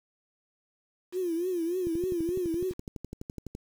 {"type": "tone with vibrato", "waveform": "sine", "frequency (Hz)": 349.2, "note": "F4", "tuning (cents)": 0, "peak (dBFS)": -27, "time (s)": [1.12, 2.74], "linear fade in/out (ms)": 50, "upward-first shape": "triangle", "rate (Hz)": 3.4, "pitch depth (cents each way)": 140}
{"type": "click train", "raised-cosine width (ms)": 3, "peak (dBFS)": -25, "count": 21, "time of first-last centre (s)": [1.87, 3.551], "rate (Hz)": 11.9}
{"effects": ["8-bit"]}